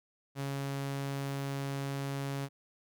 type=tone; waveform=sawtooth; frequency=138.5 Hz; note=C#3; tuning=1 cent flat; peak=-30 dBFS; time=0.35-2.49 s; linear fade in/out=50 ms; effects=none